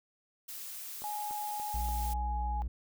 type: noise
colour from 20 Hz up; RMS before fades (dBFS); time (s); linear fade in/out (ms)
blue; -43; 0.48-2.14; 10
type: click train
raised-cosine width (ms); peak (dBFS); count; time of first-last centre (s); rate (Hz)
1; -35; 4; 1.02-1.887; 3.46
type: tone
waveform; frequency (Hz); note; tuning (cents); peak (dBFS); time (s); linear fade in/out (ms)
sine; 836; G#5; +11; -35; 1.04-2.62; 0
type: tone with pitch glide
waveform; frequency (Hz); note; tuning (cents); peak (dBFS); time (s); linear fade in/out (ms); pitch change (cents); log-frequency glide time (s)
triangle; 61.2 to 59.6; B1 to A#1; -15 to +39; -30; 1.74-2.68; 5; -46; 2.05-2.4
effects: none